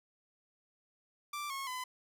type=tone with pitch steps; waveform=sawtooth; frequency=1174.7 / 1089.7 / 1010.9 Hz; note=D6 / C#6 / B5; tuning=0 / -30 / +40 cents; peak=-34 dBFS; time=1.33-1.84 s; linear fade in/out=5 ms; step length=170 ms; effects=none